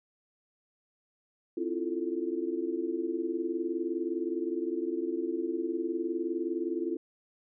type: chord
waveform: sine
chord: F major seventh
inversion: second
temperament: equal with one note detuned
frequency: 264.1 / 329.6 / 349.2 / 440 Hz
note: C4 / E4 / F4 / A4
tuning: +16 / 0 / 0 / 0 cents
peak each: -39 / -33 / -33 / -39 dBFS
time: 1.57-6.97 s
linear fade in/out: 5 ms
effects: none